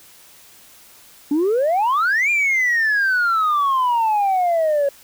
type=exponential two-way sweep; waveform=sine; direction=up then down; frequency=279 to 2425 to 552 Hz; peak=-13 dBFS; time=1.31-4.89 s; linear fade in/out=5 ms; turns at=2.3 s; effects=tanh soft clip ceiling -13 dBFS + white hiss -47 dBFS RMS until 5.03 s